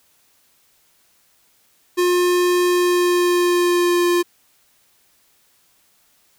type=tone with pitch glide; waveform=square; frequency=356.2 to 350.3 Hz; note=F4 to F4; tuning=+34 to +5 cents; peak=-15 dBFS; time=1.97-4.23 s; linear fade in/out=20 ms; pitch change=-29 cents; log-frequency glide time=2.66-4.09 s; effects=white hiss -59 dBFS RMS until 6.38 s